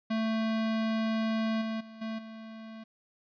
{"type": "tone with level steps", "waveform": "square", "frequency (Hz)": 221.9, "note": "A3", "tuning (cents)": 15, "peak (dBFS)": [-28, -32, -46, -34, -43], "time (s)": [0.1, 2.84], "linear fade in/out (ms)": 10, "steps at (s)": [1.61, 1.8, 2.01, 2.18], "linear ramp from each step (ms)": 10, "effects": ["resampled to 11025 Hz", "11-bit"]}